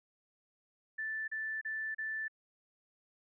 sine tone bursts, 1760 Hz, A6, in tune, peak -35 dBFS, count 4, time 0.98-2.282 s, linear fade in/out 10 ms, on 300 ms, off 34 ms, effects none

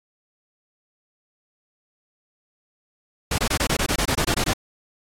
pink noise bursts, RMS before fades -22 dBFS, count 13, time 3.31-4.535 s, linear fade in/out 5 ms, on 73 ms, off 23 ms, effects low-pass 11000 Hz 12 dB/octave + AAC 64 kbps

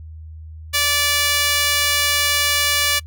sawtooth tone with high-pass filter, 581 Hz, D5, 19 cents flat, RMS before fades -18 dBFS, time 0.73-3 s, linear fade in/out 20 ms, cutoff 2200 Hz, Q 0.8, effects noise-tail reverb RT60 0.1 s tail -25 dB re dry + added 79 Hz sine -33 dBFS peak until 3.06 s

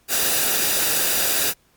white noise with comb filter, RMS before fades -20 dBFS, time 0.08-1.54 s, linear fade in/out 50 ms, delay 0.93 ms, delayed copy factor -0.5, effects pink hiss -60 dBFS RMS until 1.76 s + MP3 96 kbps

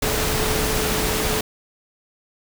sine tone in noise, 432.6 Hz, A4, 29 cents flat, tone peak -27 dBFS, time 0.02-1.41 s, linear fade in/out 5 ms, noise pink, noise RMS -22 dBFS, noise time 0.02-1.41 s, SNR -8 dB, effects none

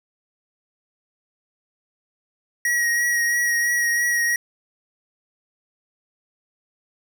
square tone with vibrato, 1900 Hz, A#6, 33 cents sharp, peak -19 dBFS, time 2.65-4.36 s, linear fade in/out 2 ms, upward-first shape triangle, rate 3 Hz, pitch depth 24 cents each way, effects none

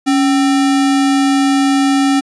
sine tone with sample-and-hold, 277.2 Hz, C#4, in tune, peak -9 dBFS, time 0.06-2.21 s, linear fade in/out 20 ms, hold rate 1050 Hz, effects resampled to 22050 Hz

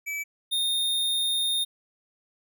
square tone pair in turn, 2302 / 3665 Hz, D7 / A#7, -35 / -30 cents, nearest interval minor sixth, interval 805 cents, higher second, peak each -30 / -24 dBFS, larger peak second, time 0.06-0.24 / 0.51-1.65 s, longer second, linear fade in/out 20 ms, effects none

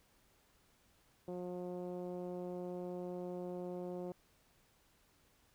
10% pulse tone with low-pass filter, 179 Hz, F3, 43 cents sharp, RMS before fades -43 dBFS, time 1.28-4.12 s, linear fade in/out 2 ms, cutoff 470 Hz, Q 1.4, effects pink hiss -71 dBFS RMS until 5.54 s

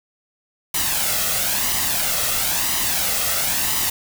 white noise with flanger, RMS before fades -21 dBFS, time 0.74-3.9 s, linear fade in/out 5 ms, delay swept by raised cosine 1 to 1.55 ms, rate 1 Hz, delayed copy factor +0.55, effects none

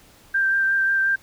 sine tone with vibrato, 1577 Hz, G6, 10 cents sharp, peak -17 dBFS, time 0.34-1.16 s, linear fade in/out 10 ms, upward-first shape sine, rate 5.6 Hz, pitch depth 14 cents each way, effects pink hiss -52 dBFS RMS until 1.22 s

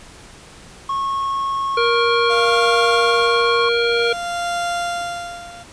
triangle tone, 1094 Hz, C#6, 23 cents flat, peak -17 dBFS, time 0.89-3.69 s, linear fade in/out 5 ms
harmonic tone, 469.9 Hz, A#4, 14 cents sharp, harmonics 1 / 3 / 5 / 7 / 9, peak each -17 / -22 / -24 / -25 / -27 dBFS, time 1.77-4.13 s, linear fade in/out 5 ms
30% pulse tone with tremolo, 695 Hz, F5, 9 cents flat, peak -17 dBFS, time 2.29-5.64 s, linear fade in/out 20 ms, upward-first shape sine, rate 0.53 Hz, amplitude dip 85%
effects pink hiss -42 dBFS RMS until 5.72 s + resampled to 22050 Hz

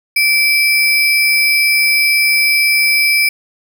sine tone with sample-and-hold, 2326 Hz, D7, 17 cents flat, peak -9 dBFS, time 0.16-3.29 s, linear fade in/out 5 ms, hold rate 7350 Hz, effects none

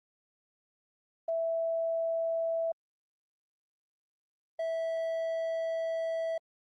sine / triangle tone pair in turn, 659.3 / 655.1 Hz, E5 / E5, 0 / -11 cents, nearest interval unison, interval 11 cents, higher first, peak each -28 / -28 dBFS, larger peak neither, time 1.28-2.72 / 4.59-6.38 s, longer second, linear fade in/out 5 ms, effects Opus 24 kbps

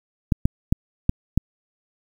clicks, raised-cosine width 5 ms, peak -4 dBFS, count 5, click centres 0.322 / 0.455 / 0.725 / 1.094 / 1.376 s, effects 7-bit

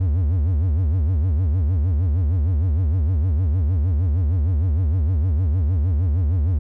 triangle tone with vibrato, 82.5 Hz, E2, 2 cents sharp, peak -14 dBFS, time 0-6.59 s, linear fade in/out 10 ms, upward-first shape sine, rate 6.5 Hz, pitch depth 270 cents each way, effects none

